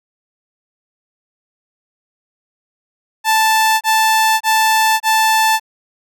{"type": "tone bursts", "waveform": "sawtooth", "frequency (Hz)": 880, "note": "A5", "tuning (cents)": 0, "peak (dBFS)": -7, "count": 4, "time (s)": [3.24, 5.598], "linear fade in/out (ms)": 50, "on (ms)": 570, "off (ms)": 26, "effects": []}